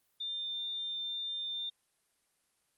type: tone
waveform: sine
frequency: 3599 Hz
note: A7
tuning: 38 cents sharp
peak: -35 dBFS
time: 0.2-1.7 s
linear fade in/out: 10 ms
effects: white hiss -75 dBFS RMS until 2.77 s + Opus 32 kbps